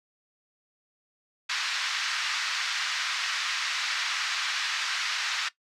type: band-pass noise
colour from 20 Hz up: pink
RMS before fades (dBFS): -30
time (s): 1.49-5.49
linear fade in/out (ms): 10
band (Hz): 1300 to 5600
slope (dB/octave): 24
effects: noise-tail reverb RT60 0.1 s tail -17 dB re dry